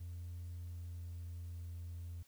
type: tone with pitch glide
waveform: triangle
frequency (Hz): 86.6 to 85.61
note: F2 to F2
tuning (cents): -14 to -34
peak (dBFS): -40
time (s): 0-2.23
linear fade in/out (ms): 10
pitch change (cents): -20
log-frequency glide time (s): 0.45-1.21
effects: tanh soft clip ceiling -39 dBFS + white hiss -69 dBFS RMS until 2.27 s